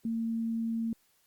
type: tone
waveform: sine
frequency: 227.6 Hz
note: A#3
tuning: 41 cents flat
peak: -29 dBFS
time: 0.05-0.93 s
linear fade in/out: 2 ms
effects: white hiss -69 dBFS RMS until 1.26 s + Opus 48 kbps